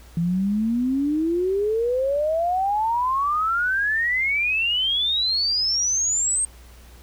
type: exponential sweep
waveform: sine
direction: up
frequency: 164.81 to 8530 Hz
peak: -19 dBFS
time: 0.17-6.45 s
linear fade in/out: 2 ms
effects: added 60 Hz sine -44 dBFS peak until 7.02 s + pink hiss -51 dBFS RMS until 7.02 s